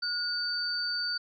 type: tone pair together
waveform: sine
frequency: 1443 / 4581 Hz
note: F#6 / D8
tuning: -44 / -44 cents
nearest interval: octave + minor sixth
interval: 2000 cents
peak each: -34 / -30 dBFS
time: 0.02-1.18 s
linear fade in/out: 10 ms
effects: none

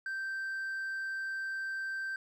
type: tone with hard clipping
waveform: sine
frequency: 1563 Hz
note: G6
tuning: 6 cents flat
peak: -35 dBFS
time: 0.06-2.16 s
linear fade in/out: 2 ms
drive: 2 dB
effects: none

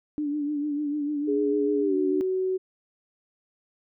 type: tone with vibrato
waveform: sine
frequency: 293.7 Hz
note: D4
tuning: in tune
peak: -25 dBFS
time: 0.18-2.21 s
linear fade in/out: 0 ms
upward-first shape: triangle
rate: 6.7 Hz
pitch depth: 57 cents each way
type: tone with pitch glide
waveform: sine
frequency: 415.3 to 374.3 Hz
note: G#4 to F#4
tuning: 0 to +20 cents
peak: -23 dBFS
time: 1.27-2.58 s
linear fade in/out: 20 ms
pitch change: -180 cents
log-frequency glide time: 1.8-1.95 s
effects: none

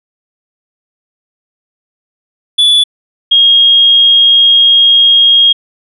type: tone pair in turn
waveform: triangle / sine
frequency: 3445 / 3259 Hz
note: A7 / G#7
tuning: -37 / -33 cents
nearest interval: minor second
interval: 96 cents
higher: first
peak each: -3 dBFS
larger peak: neither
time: 2.58-2.84 / 3.31-5.53 s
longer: second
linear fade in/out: 10 ms
effects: resampled to 32000 Hz

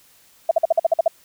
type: tone bursts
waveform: sine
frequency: 659.3 Hz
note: E5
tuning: in tune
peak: -11 dBFS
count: 9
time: 0.49-1.08 s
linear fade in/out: 5 ms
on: 22 ms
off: 49 ms
effects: white hiss -54 dBFS RMS until 1.24 s

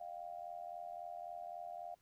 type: tone with amplitude modulation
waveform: sine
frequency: 698.5 Hz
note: F5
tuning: in tune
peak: -40 dBFS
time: 0-1.95 s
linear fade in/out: 10 ms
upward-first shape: sine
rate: 83.7 Hz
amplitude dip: 90%
effects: pink hiss -75 dBFS RMS until 2.01 s

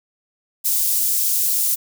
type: high-pass noise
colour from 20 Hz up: white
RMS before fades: -19 dBFS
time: 0.64-1.76 s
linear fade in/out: 20 ms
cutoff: 7600 Hz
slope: 12 dB/octave
effects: none

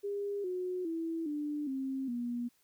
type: tone with pitch steps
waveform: sine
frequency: 404.4 / 364.5 / 328.5 / 296 / 266.8 / 240.5 Hz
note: G#4 / F#4 / E4 / D4 / C4 / B3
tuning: -46 / -26 / -6 / +14 / +34 / -46 cents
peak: -33 dBFS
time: 0.03-2.49 s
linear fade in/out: 20 ms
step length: 410 ms
effects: white hiss -71 dBFS RMS until 2.63 s

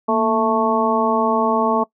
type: harmonic tone with a mistuned harmonic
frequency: 220.7 Hz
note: A3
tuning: 5 cents sharp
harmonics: 1 / 2 / 3 / 4 / 5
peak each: -21 / -21 / -21 / -21 / -21 dBFS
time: 0.08-1.84 s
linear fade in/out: 10 ms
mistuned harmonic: 1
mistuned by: +90 cents
effects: noise-tail reverb RT60 0.1 s tail -22 dB re dry

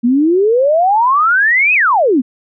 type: exponential two-way sweep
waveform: sine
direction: up then down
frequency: 230 to 2600 to 230 Hz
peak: -8 dBFS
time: 0.03-2.22 s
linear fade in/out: 20 ms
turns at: 1.74 s
effects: none

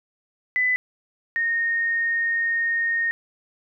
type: tone pair in turn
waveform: sine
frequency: 2002 / 1849.1 Hz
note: B6 / A#6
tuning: +23 / -15 cents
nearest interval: minor second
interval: 138 cents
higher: first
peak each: -18 / -20 dBFS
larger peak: first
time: 0.56-0.76 / 1.36-3.11 s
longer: second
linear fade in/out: 0 ms
effects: none

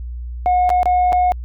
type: tone with dropouts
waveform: sine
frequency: 724 Hz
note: F#5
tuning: 38 cents flat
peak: -10 dBFS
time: 0.46-1.32 s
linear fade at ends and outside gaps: 0 ms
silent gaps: 0.693-0.702 / 0.831-0.857 / 1.123-1.129 s
effects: tanh soft clip ceiling -10 dBFS + added 60 Hz sine -25 dBFS peak until 1.44 s

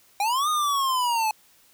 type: linear two-way sweep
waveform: square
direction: up then down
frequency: 784 to 1244.5 to 853 Hz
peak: -22 dBFS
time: 0.2-1.31 s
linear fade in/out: 2 ms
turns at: 0.49 s
effects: white hiss -58 dBFS RMS until 1.73 s

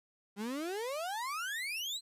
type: exponential sweep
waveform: 35% pulse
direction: up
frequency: 194.8 to 4186 Hz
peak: -34 dBFS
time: 0.36-2.01 s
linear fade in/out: 50 ms
effects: resampled to 32000 Hz + 12-bit

